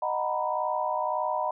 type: chord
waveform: sine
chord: B major seventh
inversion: first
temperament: just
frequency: 617.4 / 740.8 / 926 / 987.8 Hz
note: D#5 / F#5 / A#5 / B5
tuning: -14 / +2 / -12 / 0 cents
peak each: -31 / -32 / -32 / -30 dBFS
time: 0.02-1.51 s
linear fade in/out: 5 ms
effects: none